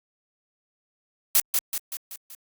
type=noise with echo; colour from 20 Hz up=blue; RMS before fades=-17 dBFS; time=1.35-1.4 s; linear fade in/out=2 ms; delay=190 ms; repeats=5; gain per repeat=-5 dB; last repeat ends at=2.35 s; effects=Opus 48 kbps